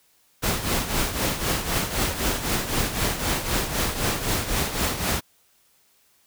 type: noise with tremolo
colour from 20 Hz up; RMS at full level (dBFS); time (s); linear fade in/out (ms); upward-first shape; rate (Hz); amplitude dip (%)
pink; -22; 0.42-5.21; 20; triangle; 3.9; 70
effects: white hiss -62 dBFS RMS until 6.26 s